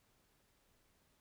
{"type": "silence", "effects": ["pink hiss -74 dBFS RMS until 1.2 s"]}